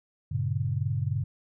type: chord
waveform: sine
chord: G diminished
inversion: none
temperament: just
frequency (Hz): 98 / 117.6 / 141.12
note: G2 / Bb2 / Db3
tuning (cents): 0 / +16 / +31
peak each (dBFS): -30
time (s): 0.31-1.24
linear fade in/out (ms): 10
effects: none